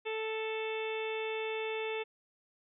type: harmonic tone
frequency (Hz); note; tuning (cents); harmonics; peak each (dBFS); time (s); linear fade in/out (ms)
440; A4; 0; 1 / 2 / 3 / 4 / 5 / 6 / 7 / 8; -35 / -43 / -50 / -50 / -44 / -42 / -53 / -48; 0.05-2.04; 20
effects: none